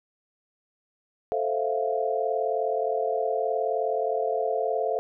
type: chord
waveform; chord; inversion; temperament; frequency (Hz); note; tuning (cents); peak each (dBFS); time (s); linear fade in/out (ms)
sine; F major seventh; first; equal; 440 / 523.3 / 659.3 / 698.5; A4 / C5 / E5 / F5; 0 / 0 / 0 / 0; -28 / -30 / -30 / -29; 1.32-4.99; 0
effects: none